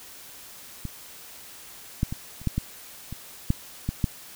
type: clicks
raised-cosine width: 5 ms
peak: -19 / -10 / -18 / -30 / -11 / -12 / -22 / -8 / -13 / -9 dBFS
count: 10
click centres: 0.853 / 2.031 / 2.125 / 2.416 / 2.473 / 2.58 / 3.126 / 3.504 / 3.89 / 4.042 s
effects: white hiss -45 dBFS RMS until 4.35 s